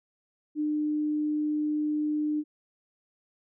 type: tone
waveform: sine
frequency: 301.3 Hz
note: D4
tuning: 44 cents sharp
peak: -25 dBFS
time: 0.55-2.44 s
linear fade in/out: 50 ms
effects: none